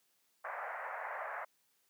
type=band-pass noise; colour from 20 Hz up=pink; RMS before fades=-42 dBFS; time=0.44-1.45 s; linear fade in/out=10 ms; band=580 to 2000 Hz; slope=48 dB/octave; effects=white hiss -75 dBFS RMS until 1.89 s + high-pass 150 Hz 12 dB/octave